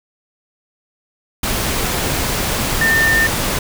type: tone in noise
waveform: sine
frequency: 1804 Hz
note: A6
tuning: 43 cents sharp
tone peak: -12 dBFS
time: 2.81-3.27 s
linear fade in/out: 5 ms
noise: pink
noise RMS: -19 dBFS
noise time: 1.43-3.59 s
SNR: +4 dB
effects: none